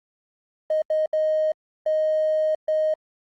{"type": "tone bursts at uneven times", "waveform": "triangle", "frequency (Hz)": 622.3, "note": "D#5", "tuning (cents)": 0, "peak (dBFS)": -15, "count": 5, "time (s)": [[0.7, 0.82], [0.9, 1.06], [1.13, 1.52], [1.86, 2.55], [2.68, 2.94]], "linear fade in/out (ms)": 5, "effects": ["tanh soft clip ceiling -16 dBFS", "Opus 24 kbps"]}